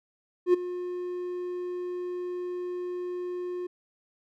triangle tone with ADSR envelope, 357.9 Hz, F4, 42 cents sharp, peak -13 dBFS, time 0.46-3.67 s, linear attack 77 ms, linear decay 12 ms, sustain -16 dB, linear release 8 ms, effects none

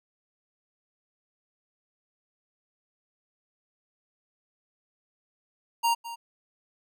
square tone with echo, 932.3 Hz, A#5, in tune, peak -22 dBFS, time 5.83-5.95 s, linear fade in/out 20 ms, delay 210 ms, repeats 1, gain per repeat -14 dB, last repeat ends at 6.16 s, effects none

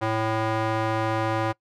square tone with band-pass filter, 110.7 Hz, A2, 11 cents sharp, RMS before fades -25 dBFS, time 0.01-1.53 s, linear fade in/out 20 ms, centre 870 Hz, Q 0.83, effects noise-tail reverb RT60 0.1 s tail -22 dB re dry

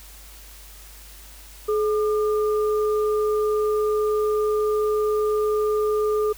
sine tone pair together, 425.8 / 1204.3 Hz, G#4 / D6, +43 / +43 cents, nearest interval octave + tritone, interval 1800 cents, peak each -19 / -29 dBFS, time 1.68-6.33 s, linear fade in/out 10 ms, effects added 50 Hz sine -44 dBFS peak until 6.37 s + white hiss -46 dBFS RMS until 6.37 s

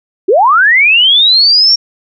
sine linear sweep, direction up, 335.7 to 5588 Hz, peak -4 dBFS, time 0.28-1.76 s, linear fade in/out 10 ms, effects none

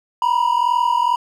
triangle tone pair together, 945.6 / 987.8 Hz, A#5 / B5, +24 / 0 cents, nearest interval minor second, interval 76 cents, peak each -15 dBFS, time 0.22-1.16 s, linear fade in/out 2 ms, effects tanh soft clip ceiling -6 dBFS

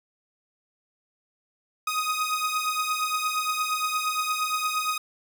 sawtooth beating tone pair, 1249 / 1257.6 Hz, D#6 / D#6, +6 / +18 cents, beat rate 8.6 Hz, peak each -23 / -26 dBFS, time 1.87-4.98 s, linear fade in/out 5 ms, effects none

